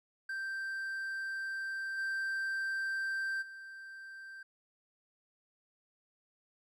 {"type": "tone with level steps", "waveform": "triangle", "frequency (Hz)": 1568, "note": "G6", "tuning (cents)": 0, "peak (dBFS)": [-34, -31, -44], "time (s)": [0.29, 4.43], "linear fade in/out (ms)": 5, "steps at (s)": [1.97, 3.41], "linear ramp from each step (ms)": 20, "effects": []}